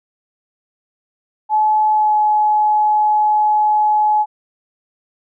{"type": "tone with pitch glide", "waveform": "sine", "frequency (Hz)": [857, 848.6], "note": ["A5", "G#5"], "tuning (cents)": [-46, 37], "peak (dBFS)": -11, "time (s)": [1.49, 4.26], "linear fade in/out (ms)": 50, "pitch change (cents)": -17, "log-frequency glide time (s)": [1.92, 2.15], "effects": []}